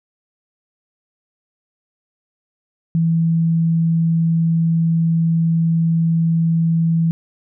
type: tone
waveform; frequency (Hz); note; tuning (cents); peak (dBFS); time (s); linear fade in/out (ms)
sine; 164.81; E3; 0; -13; 2.95-7.11; 0
effects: none